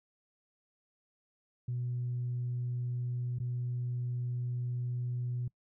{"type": "tone with dropouts", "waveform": "sine", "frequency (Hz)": 122.7, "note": "B2", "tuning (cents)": -11, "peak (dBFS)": -31, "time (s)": [1.68, 5.48], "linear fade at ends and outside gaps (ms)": 5, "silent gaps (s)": [3.387, 3.4], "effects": ["noise-tail reverb RT60 0.1 s tail -25 dB re dry", "tanh soft clip ceiling -28 dBFS"]}